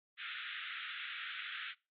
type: band-pass noise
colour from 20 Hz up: pink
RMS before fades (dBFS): -44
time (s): 0.17-1.75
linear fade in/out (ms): 50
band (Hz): 1300 to 3700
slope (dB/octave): 96
effects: noise-tail reverb RT60 0.3 s tail -24 dB re dry + AAC 48 kbps